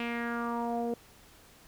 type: tone with low-pass filter sweep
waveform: sawtooth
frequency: 235.7 Hz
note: A#3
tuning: 19 cents sharp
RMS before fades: -33 dBFS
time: 0-0.94 s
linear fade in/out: 2 ms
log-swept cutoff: 2700 to 530 Hz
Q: 4
effects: pink hiss -57 dBFS RMS until 1.67 s